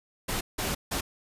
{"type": "noise bursts at uneven times", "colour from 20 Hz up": "pink", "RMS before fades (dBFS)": -30, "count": 3, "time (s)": [[0.28, 0.41], [0.58, 0.75], [0.91, 1.01]], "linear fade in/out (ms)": 10, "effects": ["resampled to 32000 Hz"]}